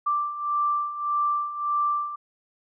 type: beating tone pair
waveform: sine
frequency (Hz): 1174.7 / 1176.4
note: D6 / D6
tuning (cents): 0 / +3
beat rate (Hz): 1.7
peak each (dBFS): -29 / -24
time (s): 0.06-2.16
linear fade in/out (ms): 10
effects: none

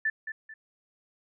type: tone with echo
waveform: sine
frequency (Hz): 1760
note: A6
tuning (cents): 0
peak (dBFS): -24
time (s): 0.05-0.1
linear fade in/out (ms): 5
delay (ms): 220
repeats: 2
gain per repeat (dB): -9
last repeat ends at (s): 0.54
effects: none

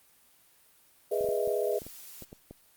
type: noise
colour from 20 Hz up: blue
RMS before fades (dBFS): -47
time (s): 1.11-2.25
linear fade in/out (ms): 10
type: chord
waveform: sine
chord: E major seventh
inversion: first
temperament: equal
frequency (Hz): 415.3 / 493.9 / 622.3 / 659.3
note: G#4 / B4 / D#5 / E5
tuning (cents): 0 / 0 / 0 / 0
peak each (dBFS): -30 / -32 / -32 / -35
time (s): 1.11-1.79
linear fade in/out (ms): 10
type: clicks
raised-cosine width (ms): 2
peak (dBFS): -31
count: 9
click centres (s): 1.209 / 1.244 / 1.288 / 1.475 / 1.819 / 1.866 / 2.223 / 2.329 / 2.51
effects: white hiss -62 dBFS RMS until 2.76 s + Opus 32 kbps

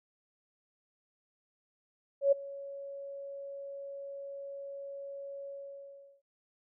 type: tone with ADSR envelope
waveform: sine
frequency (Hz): 557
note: C#5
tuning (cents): +8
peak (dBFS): -19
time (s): 2.21-6.22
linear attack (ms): 110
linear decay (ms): 11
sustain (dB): -21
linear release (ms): 740
effects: none

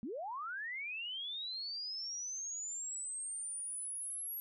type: linear sweep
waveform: sine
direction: up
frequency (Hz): 200 to 11550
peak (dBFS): -39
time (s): 0.03-4.4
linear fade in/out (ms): 0
effects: none

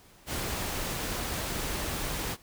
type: noise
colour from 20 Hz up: pink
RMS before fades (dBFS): -33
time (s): 0.26-2.37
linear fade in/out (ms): 50
effects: pink hiss -57 dBFS RMS until 2.42 s

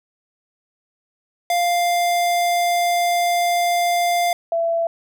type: tone pair in turn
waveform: square / sine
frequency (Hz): 698.5 / 669.4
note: F5 / E5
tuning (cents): 0 / +26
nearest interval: minor second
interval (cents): 74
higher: first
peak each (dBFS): -17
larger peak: neither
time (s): 1.5-4.33 / 4.52-4.87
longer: first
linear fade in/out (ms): 2
effects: none

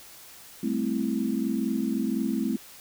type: chord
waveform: sine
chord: A minor seventh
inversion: third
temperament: equal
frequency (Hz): 196 / 220 / 261.6 / 329.6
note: G3 / A3 / C4 / E4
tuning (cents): 0 / 0 / 0 / 0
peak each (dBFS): -33 / -28 / -29 / -32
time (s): 0.63-2.57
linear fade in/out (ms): 5
effects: white hiss -48 dBFS RMS until 2.8 s

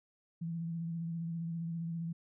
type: tone with vibrato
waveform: sine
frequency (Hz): 166.7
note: E3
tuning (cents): +20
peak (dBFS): -35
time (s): 0.41-2.13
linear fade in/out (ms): 10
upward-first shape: sine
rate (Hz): 15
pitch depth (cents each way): 30
effects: none

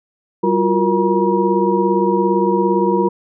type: tone cluster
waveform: sine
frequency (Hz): 193.5 / 344 / 361.5 / 470.4 / 956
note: G3 / F4 / F#4 / A#4 / A#5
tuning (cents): -22 / -26 / -40 / +16 / +43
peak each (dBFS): -19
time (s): 0.43-3.09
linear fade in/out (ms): 10
effects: none

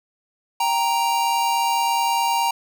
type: tone pair together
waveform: square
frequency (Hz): 784 / 933.5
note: G5 / A#5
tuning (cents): 0 / +2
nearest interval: minor third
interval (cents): 302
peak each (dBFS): -25 / -20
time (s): 0.6-2.51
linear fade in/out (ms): 5
effects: none

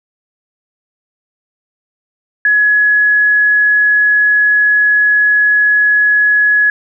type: tone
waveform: sine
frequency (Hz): 1687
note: G#6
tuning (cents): +27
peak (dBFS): -7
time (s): 2.45-6.7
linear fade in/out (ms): 2
effects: none

